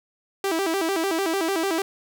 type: tone with vibrato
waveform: sawtooth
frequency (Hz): 357.4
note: F4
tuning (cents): +40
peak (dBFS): -18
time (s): 0.44-1.82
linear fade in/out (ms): 2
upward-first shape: square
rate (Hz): 6.7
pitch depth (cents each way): 160
effects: 9-bit